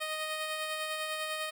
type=tone with tremolo; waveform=10% pulse; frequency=622 Hz; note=D#5; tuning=1 cent flat; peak=-24 dBFS; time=0-1.51 s; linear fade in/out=20 ms; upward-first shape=sine; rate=10 Hz; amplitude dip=30%; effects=none